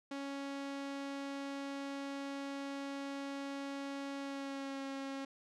sawtooth tone with pitch glide, 277.6 to 272.5 Hz, C#4 to C#4, +3 to -29 cents, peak -36 dBFS, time 0.11-5.25 s, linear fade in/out 5 ms, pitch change -32 cents, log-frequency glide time 4.18-4.83 s, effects low-pass 6000 Hz 12 dB/octave

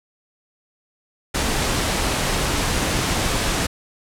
pink noise, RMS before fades -21 dBFS, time 1.34-3.67 s, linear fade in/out 10 ms, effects low-pass 10000 Hz 12 dB/octave

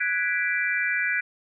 sine chord, G# half-diminished seventh, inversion third, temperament equal, 1480 / 1661.2 / 1975.5 / 2349 Hz, F#6 / G#6 / B6 / D7, 0 / 0 / 0 / 0 cents, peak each -28 dBFS, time 0-1.21 s, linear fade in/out 10 ms, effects none

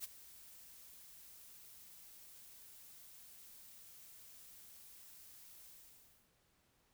blue noise with ADSR envelope, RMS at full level -42 dBFS, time 0-6.3 s, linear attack 40 ms, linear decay 20 ms, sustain -16 dB, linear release 620 ms, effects pink hiss -75 dBFS RMS until 6.93 s

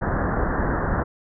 pink low-pass noise, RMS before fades -23 dBFS, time 0.01-1.04 s, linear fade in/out 20 ms, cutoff 1800 Hz, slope 96 dB/octave, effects none

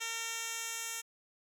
10% pulse tone with band-pass filter sweep, 456.9 Hz, A#4, 35 cents flat, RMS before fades -39 dBFS, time 0-1.02 s, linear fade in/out 20 ms, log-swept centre 5200 to 8100 Hz, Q 1, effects none

